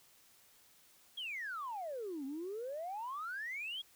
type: exponential two-way sweep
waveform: sine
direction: down then up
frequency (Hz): 3353 to 261.6 to 3353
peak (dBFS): -38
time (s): 1.17-3.82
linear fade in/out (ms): 10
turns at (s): 2.25
effects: tanh soft clip ceiling -35 dBFS + white hiss -65 dBFS RMS until 3.95 s